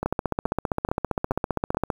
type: two click trains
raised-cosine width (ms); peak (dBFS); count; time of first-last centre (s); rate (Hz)
1; -9 / -13; 29 / 5; 0.06-1.902 / 0.03-1.747; 15.2 / 2.33
effects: 7-bit